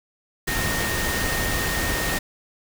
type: tone in noise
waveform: sine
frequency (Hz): 1847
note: A#6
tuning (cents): -16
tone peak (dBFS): -28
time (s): 0.47-2.19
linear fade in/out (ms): 10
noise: pink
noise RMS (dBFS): -25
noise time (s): 0.47-2.19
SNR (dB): -6
effects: none